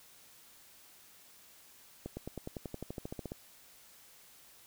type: accelerating click train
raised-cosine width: 2 ms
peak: -26 dBFS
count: 16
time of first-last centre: 2.06-3.319 s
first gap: 110 ms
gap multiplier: 0.96
effects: white hiss -59 dBFS RMS until 4.66 s